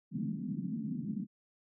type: band-pass noise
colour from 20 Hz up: white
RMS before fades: -37 dBFS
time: 0.11-1.27 s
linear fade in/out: 50 ms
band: 150 to 250 Hz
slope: 48 dB/octave
effects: none